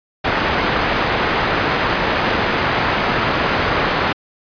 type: low-pass noise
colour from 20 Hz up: white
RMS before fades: -18 dBFS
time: 0.24-4.13 s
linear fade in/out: 10 ms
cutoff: 1700 Hz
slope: 12 dB/octave
effects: resampled to 11025 Hz